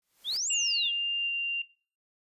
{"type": "noise with exponential growth", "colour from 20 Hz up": "white", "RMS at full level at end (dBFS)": -43, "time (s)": [0.02, 0.37], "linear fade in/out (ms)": 2, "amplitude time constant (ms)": 74}
{"type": "exponential two-way sweep", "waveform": "sine", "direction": "up then down", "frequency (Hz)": [3136, 7810, 3136], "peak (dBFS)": -28, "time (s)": [0.24, 0.92], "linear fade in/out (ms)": 50, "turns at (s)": 0.5}
{"type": "tone with pitch glide", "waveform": "sine", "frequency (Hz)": [2799, 2780], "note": ["F7", "F7"], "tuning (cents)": [3, -9], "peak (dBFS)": -27, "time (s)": [0.5, 1.62], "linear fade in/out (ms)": 5, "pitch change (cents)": -12, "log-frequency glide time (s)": [1.17, 1.3]}
{"effects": ["noise-tail reverb RT60 0.4 s tail -22 dB re dry", "resampled to 32000 Hz"]}